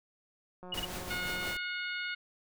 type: click train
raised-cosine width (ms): 1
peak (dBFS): -34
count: 160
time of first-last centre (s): 0.63-1.508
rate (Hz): 181
type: tone bursts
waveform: sine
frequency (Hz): 2894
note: F#7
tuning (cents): -39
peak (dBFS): -32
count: 3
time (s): 0.72-0.851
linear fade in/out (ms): 5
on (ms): 25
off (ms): 28
type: noise with tremolo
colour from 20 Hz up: pink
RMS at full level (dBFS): -39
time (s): 0.74-1.57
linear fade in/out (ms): 2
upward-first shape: triangle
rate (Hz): 5.8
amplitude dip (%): 50
type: harmonic tone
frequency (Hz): 723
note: F#5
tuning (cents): -40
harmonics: 2 / 3 / 4 / 5 / 6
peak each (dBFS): -37 / -39 / -43 / -46 / -47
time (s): 1.1-2.15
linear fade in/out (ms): 10
effects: none